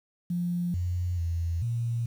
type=tone with pitch steps; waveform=sine; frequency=175 / 88.9 / 84.3 / 117.3 Hz; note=F3 / F2 / E2 / A#2; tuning=+4 / +31 / +39 / +11 cents; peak=-26 dBFS; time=0.3-2.06 s; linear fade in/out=5 ms; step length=440 ms; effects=9-bit